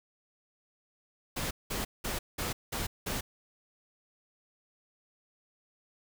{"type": "noise bursts", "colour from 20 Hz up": "pink", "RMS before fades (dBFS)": -34, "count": 6, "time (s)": [1.36, 3.21], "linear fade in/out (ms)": 10, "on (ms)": 150, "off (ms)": 190, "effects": []}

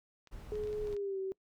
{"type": "clicks", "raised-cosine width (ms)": 0.2, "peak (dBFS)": -38, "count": 8, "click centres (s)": [0.273, 0.555, 0.637, 0.673, 0.729, 0.872, 0.927, 0.966]}
{"type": "noise", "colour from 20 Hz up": "brown", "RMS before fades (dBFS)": -46, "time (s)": [0.31, 0.96], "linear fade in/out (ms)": 20}
{"type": "tone with pitch glide", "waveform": "sine", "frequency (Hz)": [422.4, 382.9], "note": ["G#4", "G4"], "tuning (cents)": [29, -41], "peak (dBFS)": -34, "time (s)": [0.52, 1.32], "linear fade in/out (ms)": 0, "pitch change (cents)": -170, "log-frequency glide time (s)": [0.83, 1.19]}
{"effects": ["noise-tail reverb RT60 0.1 s tail -24 dB re dry"]}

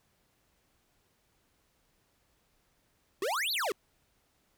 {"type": "exponential two-way sweep", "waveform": "square", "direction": "up then down", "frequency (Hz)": [349.2, 4699, 349.2], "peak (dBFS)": -30, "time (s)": [3.22, 3.72], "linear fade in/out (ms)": 2, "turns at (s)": 3.52, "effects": ["pink hiss -72 dBFS RMS until 4.57 s"]}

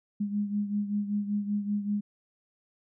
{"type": "beating tone pair", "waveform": "sine", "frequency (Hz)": [204.6, 209.8], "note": ["G#3", "G#3"], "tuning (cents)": [-26, 18], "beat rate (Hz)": 5.2, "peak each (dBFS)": [-28, -34], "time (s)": [0.2, 2.01], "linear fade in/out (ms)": 10, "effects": []}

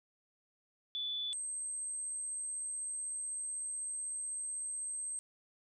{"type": "tone pair in turn", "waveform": "sine", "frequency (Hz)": [3471, 8306], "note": ["A7", "C9"], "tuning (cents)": [-24, -14], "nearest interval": "octave + minor third", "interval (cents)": 1510, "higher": "second", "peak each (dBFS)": [-35, -37], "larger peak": "first", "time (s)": [[0.95, 1.33], [1.33, 5.19]], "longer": "second", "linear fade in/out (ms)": 0, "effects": []}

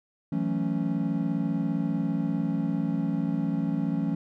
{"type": "chord", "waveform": "triangle", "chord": "F# minor seventh", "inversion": "third", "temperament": "equal", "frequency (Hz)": [164.81, 185, 220, 277.2], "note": ["E3", "F#3", "A3", "C#4"], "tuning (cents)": [0, 0, 0, 0], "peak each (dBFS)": [-28, -29, -29, -28], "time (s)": [0.32, 4.15], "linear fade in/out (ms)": 5, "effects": []}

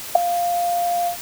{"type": "tone with ADSR envelope", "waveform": "sine", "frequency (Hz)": 698.5, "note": "F5", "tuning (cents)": 0, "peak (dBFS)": -3, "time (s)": [0.15, 1.17], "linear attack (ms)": 6, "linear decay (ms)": 6, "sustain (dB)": -15, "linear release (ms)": 100, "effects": ["white hiss -33 dBFS RMS until 1.21 s"]}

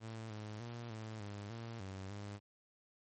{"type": "tone with pitch steps", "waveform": "sawtooth", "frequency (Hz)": [111.9, 106.5, 118.2, 109.8, 102.2, 115.1, 95.9, 102.1], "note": ["A2", "G#2", "A#2", "A2", "G#2", "A#2", "G2", "G#2"], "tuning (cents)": [30, 44, 24, -3, -27, -22, -37, -29], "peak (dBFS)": -40, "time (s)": [0, 2.4], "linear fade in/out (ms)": 50, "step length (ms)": 300, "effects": ["MP3 32 kbps"]}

